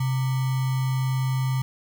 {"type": "tone with sample-and-hold", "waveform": "sine", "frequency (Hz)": 130.81, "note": "C3", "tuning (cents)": 0, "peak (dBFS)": -21, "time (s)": [0, 1.62], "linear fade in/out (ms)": 5, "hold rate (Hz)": 1050, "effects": []}